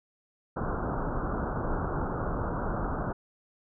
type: low-pass noise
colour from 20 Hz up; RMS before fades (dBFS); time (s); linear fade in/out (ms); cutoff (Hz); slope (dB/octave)
pink; -31; 0.56-3.13; 10; 1500; 96
effects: none